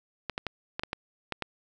clicks, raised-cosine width 0.3 ms, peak -15 dBFS, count 8, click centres 0.297 / 0.379 / 0.467 / 0.795 / 0.835 / 0.931 / 1.323 / 1.423 s, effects none

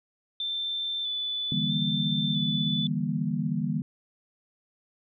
sine tone with vibrato, 3520 Hz, A7, in tune, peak -28 dBFS, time 0.4-2.87 s, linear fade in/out 2 ms, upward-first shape square, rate 0.77 Hz, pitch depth 18 cents each way
sine chord, E half-diminished seventh, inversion third, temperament just, 148.33 / 164.81 / 197.78 / 237.3 Hz, D3 / E3 / G3 / Bb3, +18 / 0 / +16 / +31 cents, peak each -31 dBFS, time 1.52-3.82 s, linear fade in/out 2 ms
effects none

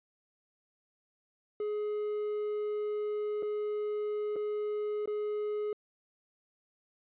triangle tone with dropouts, 420 Hz, G#4, 19 cents sharp, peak -29 dBFS, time 1.6-5.73 s, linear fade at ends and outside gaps 2 ms, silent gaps 3.425-3.429 / 4.359-4.363 / 5.058-5.075 s, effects resampled to 8000 Hz

